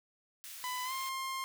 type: high-pass noise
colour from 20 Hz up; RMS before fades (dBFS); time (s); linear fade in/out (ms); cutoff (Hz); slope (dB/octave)
white; -47; 0.44-1.09; 0; 1600; 12
type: tone with pitch glide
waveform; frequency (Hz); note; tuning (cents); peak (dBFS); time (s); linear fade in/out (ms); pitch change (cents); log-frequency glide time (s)
sawtooth; 1001 to 1060.5; B5 to C6; +23 to +23; -32; 0.64-1.44; 0; +100; 0.84-0.93
effects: none